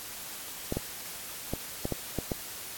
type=clicks; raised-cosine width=2 ms; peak=-16 dBFS; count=7; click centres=0.724 / 0.77 / 1.536 / 1.854 / 1.923 / 2.187 / 2.318 s; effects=white hiss -41 dBFS RMS until 2.77 s + AAC 64 kbps